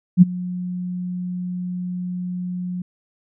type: tone with ADSR envelope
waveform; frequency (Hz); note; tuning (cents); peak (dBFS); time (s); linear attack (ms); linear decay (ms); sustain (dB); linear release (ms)
sine; 180; F#3; -47; -3; 0.17-2.82; 48; 21; -21; 4
effects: none